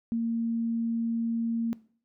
sine tone, 230 Hz, A#3, 23 cents flat, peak -25 dBFS, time 0.12-1.73 s, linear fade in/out 0 ms, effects noise-tail reverb RT60 0.5 s tail -20 dB re dry

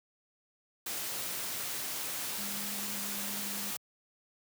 sine tone in noise, 203.2 Hz, G#3, 38 cents flat, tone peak -44 dBFS, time 2.38-3.71 s, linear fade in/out 5 ms, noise white, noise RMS -37 dBFS, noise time 0.86-3.77 s, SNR -10 dB, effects high-pass 100 Hz 12 dB/octave

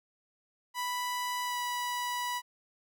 sawtooth tone with pitch glide, 987.8 to 979.8 Hz, B5 to B5, 0 to -14 cents, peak -28 dBFS, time 0.74-2.42 s, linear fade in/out 50 ms, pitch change -14 cents, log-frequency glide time 1.44-1.57 s, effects none

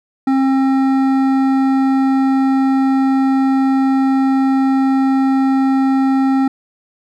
sine tone with hard clipping, 267.6 Hz, C4, 39 cents sharp, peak -13 dBFS, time 0.27-6.48 s, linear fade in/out 5 ms, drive 11 dB, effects none

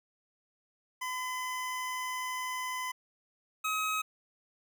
25% pulse tone pair in turn, 1014 / 1271.7 Hz, B5 / D#6, +45 / +37 cents, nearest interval major third, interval 392 cents, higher second, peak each -30 / -26 dBFS, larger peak second, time 1.01-2.92 / 3.64-4.02 s, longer first, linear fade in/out 10 ms, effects none

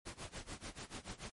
pink noise with tremolo, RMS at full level -45 dBFS, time 0.05-1.31 s, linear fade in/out 20 ms, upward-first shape sine, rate 6.9 Hz, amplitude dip 90%, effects MP3 48 kbps

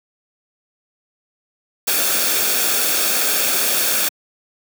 white noise with comb filter, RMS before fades -18 dBFS, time 1.87-4.09 s, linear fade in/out 10 ms, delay 1 ms, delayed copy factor -0.5, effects high-pass 200 Hz 12 dB/octave

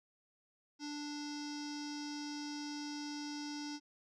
square tone with low-pass filter, 293.7 Hz, D4, in tune, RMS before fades -43 dBFS, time 0.79-3.8 s, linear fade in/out 50 ms, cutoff 5400 Hz, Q 8.3, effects none

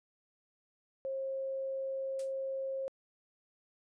sine tone, 536 Hz, C5, 42 cents sharp, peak -34 dBFS, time 1.05-2.88 s, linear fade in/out 0 ms
blue noise with exponential decay, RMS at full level -43 dBFS, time 2.19-2.33 s, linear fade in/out 5 ms, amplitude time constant 30 ms
effects resampled to 22050 Hz

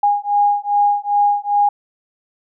sine beating tone pair, 818 / 820.5 Hz, G#5 / G#5, -26 / -21 cents, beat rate 2.5 Hz, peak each -16 dBFS, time 0.03-1.69 s, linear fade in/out 5 ms, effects none

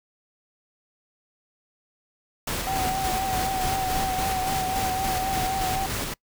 pink noise with tremolo, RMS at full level -28 dBFS, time 2.47-6.14 s, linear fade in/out 5 ms, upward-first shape square, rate 3.5 Hz, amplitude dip 30%
sine tone with vibrato, 759 Hz, F#5, 44 cents sharp, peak -25 dBFS, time 2.67-5.86 s, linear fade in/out 0 ms, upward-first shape triangle, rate 3.9 Hz, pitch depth 40 cents each way
effects noise-tail reverb RT60 0.1 s tail -25 dB re dry

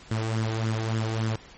sawtooth tone with flanger, 111.3 Hz, A2, 20 cents sharp, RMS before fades -27 dBFS, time 0.11-1.36 s, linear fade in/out 5 ms, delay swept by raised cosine 0.58 to 2.68 ms, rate 3.5 Hz, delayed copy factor +0.55, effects pink hiss -49 dBFS RMS until 1.57 s + MP3 32 kbps

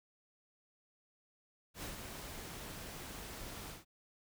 pink noise with ADSR envelope, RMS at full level -43 dBFS, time 1.74-3.85 s, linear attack 90 ms, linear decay 130 ms, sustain -4 dB, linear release 150 ms, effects none

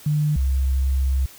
sine tone pair in turn, 150 / 66.45 Hz, D3 / C2, +37 / +27 cents, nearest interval octave + major second, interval 1410 cents, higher first, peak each -17 dBFS, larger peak neither, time 0.06-0.36 / 0.36-1.26 s, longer second, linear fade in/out 5 ms, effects white hiss -45 dBFS RMS until 1.38 s

